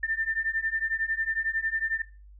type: beating tone pair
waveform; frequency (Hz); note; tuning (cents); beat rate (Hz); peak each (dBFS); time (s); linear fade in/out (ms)
sine; 1786 / 1797; A6 / A6; +25 / +36; 11; -29; 0.03-2.02; 5
effects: noise-tail reverb RT60 0.3 s tail -19 dB re dry + added 50 Hz sine -47 dBFS peak until 2.39 s